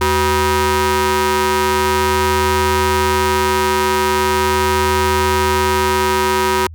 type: ring-modulated tone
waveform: sawtooth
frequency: 294.3 Hz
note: D4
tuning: 4 cents sharp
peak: -6 dBFS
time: 0.01-6.67 s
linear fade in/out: 5 ms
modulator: 670 Hz
effects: added 81 Hz sine -31 dBFS peak until 6.74 s